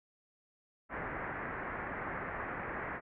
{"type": "low-pass noise", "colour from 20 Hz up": "white", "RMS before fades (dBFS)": -40, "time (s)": [0.89, 3.01], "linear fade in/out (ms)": 50, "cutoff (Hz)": 2000, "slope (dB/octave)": 48, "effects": []}